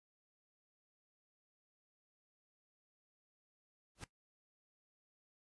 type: noise with exponential growth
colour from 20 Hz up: pink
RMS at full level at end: -43 dBFS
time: 3.95-4.04 s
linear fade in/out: 2 ms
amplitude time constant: 19 ms
effects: noise-tail reverb RT60 0.1 s tail -17 dB re dry + resampled to 24000 Hz